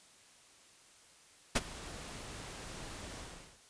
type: noise with ADSR envelope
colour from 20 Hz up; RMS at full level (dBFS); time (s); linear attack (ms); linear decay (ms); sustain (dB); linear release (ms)
pink; -26; 1.55-3.6; 12; 33; -20; 430
effects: white hiss -61 dBFS RMS until 3.69 s + resampled to 22050 Hz